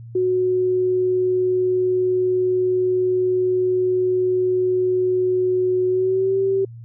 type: tone with pitch glide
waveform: sine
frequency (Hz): 367.9 to 387.5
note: F#4 to G4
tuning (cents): -10 to -20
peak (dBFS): -16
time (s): 0.15-6.65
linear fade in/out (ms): 5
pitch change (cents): +90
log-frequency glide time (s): 5.88-6.38
effects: added 116 Hz sine -35 dBFS peak until 6.84 s